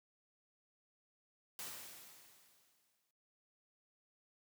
white noise with exponential decay, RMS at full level -45 dBFS, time 1.59-3.11 s, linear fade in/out 1 ms, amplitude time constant 330 ms, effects noise-tail reverb RT60 0.3 s tail -18 dB re dry + high-pass 100 Hz 12 dB/octave

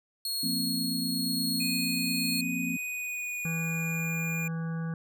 sawtooth tone with tremolo, 4311 Hz, C#8, 49 cents flat, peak -26 dBFS, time 0.25-2.41 s, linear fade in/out 2 ms, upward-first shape triangle, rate 1 Hz, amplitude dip 30%
sine chord, F suspended fourth, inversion none, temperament equal with one note detuned, 175.52 / 233.1 / 261.6 Hz, F3 / Bb3 / C4, +9 / 0 / 0 cents, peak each -35 / -35 / -33 dBFS, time 0.43-2.77 s, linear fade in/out 5 ms
square tone with pitch glide, 2489 to 2418 Hz, D#7 to D7, 0 to +50 cents, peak -33 dBFS, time 1.6-4.48 s, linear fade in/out 5 ms, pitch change -50 cents, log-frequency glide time 2.87-4.1 s
harmonic tone, 164.1 Hz, E3, 8 cents flat, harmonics 1 / 3 / 5 / 7 / 9 / 10, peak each -30 / -46 / -51 / -49 / -48 / -50 dBFS, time 3.45-4.94 s, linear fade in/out 2 ms
effects none

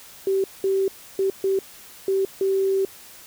sine tone bursts at uneven times, 386.7 Hz, G4, 24 cents flat, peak -18 dBFS, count 6, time 0.27-0.44 / 0.64-0.88 / 1.19-1.3 / 1.44-1.59 / 2.08-2.25 / 2.41-2.85 s, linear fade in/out 2 ms, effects white hiss -45 dBFS RMS until 3.26 s

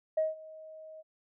sine tone with ADSR envelope, 630 Hz, D#5, 21 cents sharp, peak -23 dBFS, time 0.17-1.03 s, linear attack 8 ms, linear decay 170 ms, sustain -22 dB, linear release 31 ms, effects tanh soft clip ceiling -20 dBFS

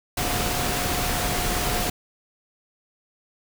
sine tone in noise, 718 Hz, F5, 48 cents sharp, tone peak -32 dBFS, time 0.17-1.9 s, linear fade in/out 5 ms, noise pink, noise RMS -25 dBFS, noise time 0.17-1.9 s, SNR -10 dB, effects none

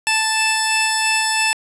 15% pulse tone pair together, 880 / 2637 Hz, A5 / E7, 0 / 0 cents, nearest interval octave + perfect fifth, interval 1900 cents, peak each -12 dBFS, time 0.07-1.53 s, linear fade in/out 0 ms, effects resampled to 24000 Hz + 8-bit

